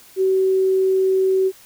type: tone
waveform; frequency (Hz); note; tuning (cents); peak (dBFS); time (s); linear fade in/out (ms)
sine; 379.7; F#4; +45; -14; 0.16-1.52; 50
effects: white hiss -47 dBFS RMS until 1.65 s